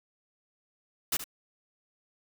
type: noise with echo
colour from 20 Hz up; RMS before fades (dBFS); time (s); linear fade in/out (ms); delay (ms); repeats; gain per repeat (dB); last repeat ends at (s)
white; -28; 1.12-1.17; 5; 72; 1; -12; 1.242
effects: none